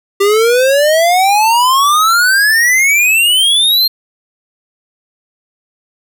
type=exponential sweep; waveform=square; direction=up; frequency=392 to 4240 Hz; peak=-8 dBFS; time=0.2-3.88 s; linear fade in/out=10 ms; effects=none